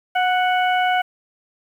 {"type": "harmonic tone with a mistuned harmonic", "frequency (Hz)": 740, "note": "F#5", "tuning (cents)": 0, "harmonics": [1, 2, 3, 4], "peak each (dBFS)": [-17, -23, -27, -29], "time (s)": [0.15, 1.02], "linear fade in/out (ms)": 10, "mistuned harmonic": 1, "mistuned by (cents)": -20, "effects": ["8-bit"]}